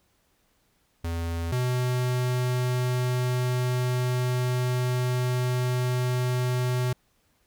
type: tone pair in turn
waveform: square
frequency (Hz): 83.8 / 125.29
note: E2 / B2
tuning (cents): +29 / +25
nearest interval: perfect fifth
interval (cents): 696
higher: second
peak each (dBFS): -28 / -24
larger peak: second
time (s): 1.04-1.52 / 1.52-6.93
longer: second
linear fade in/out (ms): 5
effects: pink hiss -68 dBFS RMS until 7.46 s